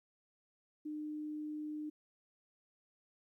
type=tone; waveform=sine; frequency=302.9 Hz; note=D#4; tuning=46 cents flat; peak=-39 dBFS; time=0.85-1.9 s; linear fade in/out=10 ms; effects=13-bit